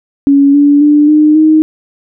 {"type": "tone with pitch steps", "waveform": "sine", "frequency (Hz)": [280, 287.7, 295.6, 303.8, 312.1], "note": ["C#4", "D4", "D4", "D#4", "D#4"], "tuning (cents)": [18, -36, 11, -41, 5], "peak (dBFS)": -3, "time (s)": [0.27, 1.62], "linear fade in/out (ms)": 0, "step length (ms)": 270, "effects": []}